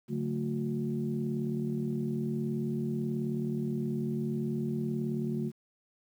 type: tone cluster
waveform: sine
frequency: 143.5 / 183 / 221.9 / 360.9 Hz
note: D3 / F#3 / A3 / F#4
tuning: -40 / -19 / +15 / -43 cents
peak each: -34 / -40 / -32 / -37 dBFS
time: 0.08-5.52 s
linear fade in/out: 50 ms
effects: tanh soft clip ceiling -20 dBFS + 10-bit